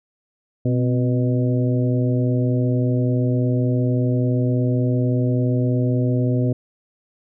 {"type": "harmonic tone with a mistuned harmonic", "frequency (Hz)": 123.47, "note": "B2", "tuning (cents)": 0, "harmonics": [1, 2, 3, 4, 5], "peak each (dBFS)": [-18, -22, -28, -29, -31], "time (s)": [0.65, 6.53], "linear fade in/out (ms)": 5, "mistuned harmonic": 2, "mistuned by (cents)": 60, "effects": []}